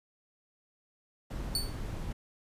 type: noise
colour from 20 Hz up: brown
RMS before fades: -37 dBFS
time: 1.3-2.13 s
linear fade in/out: 10 ms
type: tone with exponential decay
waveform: sawtooth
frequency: 4478 Hz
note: C#8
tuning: 17 cents sharp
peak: -23 dBFS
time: 1.55-1.77 s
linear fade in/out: 2 ms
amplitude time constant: 47 ms
effects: resampled to 32000 Hz

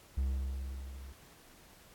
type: tone with level ramp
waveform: triangle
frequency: 66.6 Hz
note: C2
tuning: 31 cents sharp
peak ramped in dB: -26 to -44 dBFS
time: 0.17-1.13 s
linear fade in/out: 10 ms
effects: pink hiss -59 dBFS RMS until 1.94 s + AAC 64 kbps

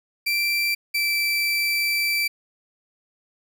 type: tone pair in turn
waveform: 30% pulse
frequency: 2349 / 2331 Hz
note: D7 / D7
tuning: 0 / -14 cents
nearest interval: unison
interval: 14 cents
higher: first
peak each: -18 dBFS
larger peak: neither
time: 0.26-0.75 / 0.94-2.28 s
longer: second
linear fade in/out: 10 ms
effects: none

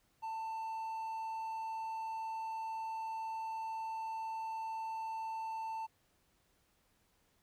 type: tone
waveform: triangle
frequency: 891 Hz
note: A5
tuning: 22 cents sharp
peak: -36 dBFS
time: 0.22-5.87 s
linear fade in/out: 20 ms
effects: pink hiss -74 dBFS RMS until 7.42 s

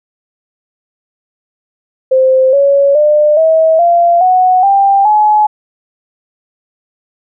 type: tone with pitch steps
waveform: sine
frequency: 522 / 559.5 / 599.6 / 642.7 / 688.8 / 738.2 / 791.2 / 848 Hz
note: C5 / C#5 / D5 / E5 / F5 / F#5 / G5 / G#5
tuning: -4 / +16 / +36 / -44 / -24 / -4 / +16 / +36 cents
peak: -5 dBFS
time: 2.11-5.47 s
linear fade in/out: 10 ms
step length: 420 ms
effects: none

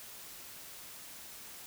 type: silence
effects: white hiss -49 dBFS RMS until 1.66 s

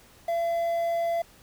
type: tone with quantisation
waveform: triangle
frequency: 677 Hz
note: E5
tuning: 46 cents sharp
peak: -22 dBFS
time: 0.28-1.22 s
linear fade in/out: 5 ms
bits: 8
effects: pink hiss -55 dBFS RMS until 1.42 s

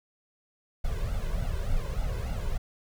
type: noise with flanger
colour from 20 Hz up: brown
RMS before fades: -29 dBFS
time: 0.84-2.58 s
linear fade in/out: 10 ms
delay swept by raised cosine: 1.4 to 1.99 ms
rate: 3.4 Hz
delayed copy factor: +0.95
effects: none

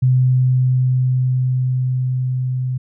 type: tone with level ramp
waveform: sine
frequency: 127.9 Hz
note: C3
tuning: 39 cents flat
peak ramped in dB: -10 to -18 dBFS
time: 0.02-2.78 s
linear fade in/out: 10 ms
effects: none

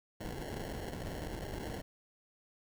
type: noise with sample-and-hold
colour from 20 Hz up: pink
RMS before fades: -41 dBFS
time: 0.2-1.82 s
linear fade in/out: 10 ms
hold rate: 1225 Hz
effects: none

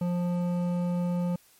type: tone with hard clipping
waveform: triangle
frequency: 176.1 Hz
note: F3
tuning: 15 cents sharp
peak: -27 dBFS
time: 0.01-1.36 s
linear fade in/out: 5 ms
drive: 14 dB
effects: white hiss -60 dBFS RMS until 1.59 s + MP3 64 kbps

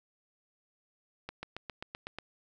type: accelerating click train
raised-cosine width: 0.3 ms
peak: -23 dBFS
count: 8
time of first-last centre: 1.29-2.186 s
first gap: 140 ms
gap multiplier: 0.97
effects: none

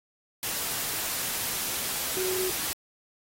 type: tone in noise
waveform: sine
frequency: 371.8 Hz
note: F#4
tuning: 8 cents sharp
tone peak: -28 dBFS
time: 2.17-2.5 s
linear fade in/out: 0 ms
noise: white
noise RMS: -31 dBFS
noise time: 0.43-2.73 s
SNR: 0 dB
effects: AAC 48 kbps

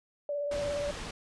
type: tone with vibrato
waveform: sine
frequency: 578 Hz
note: D5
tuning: 28 cents flat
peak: -30 dBFS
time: 0.29-0.91 s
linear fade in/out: 2 ms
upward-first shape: square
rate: 17 Hz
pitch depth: 19 cents each way
type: low-pass noise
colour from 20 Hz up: pink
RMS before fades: -40 dBFS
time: 0.51-1.11 s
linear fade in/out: 5 ms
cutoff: 6800 Hz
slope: 12 dB/octave
effects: resampled to 24000 Hz

